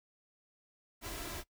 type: noise with comb filter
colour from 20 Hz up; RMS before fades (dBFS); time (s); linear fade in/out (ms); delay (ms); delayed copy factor
pink; -42; 1.01-1.44; 50; 3; +0.55
effects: noise-tail reverb RT60 0.1 s tail -20 dB re dry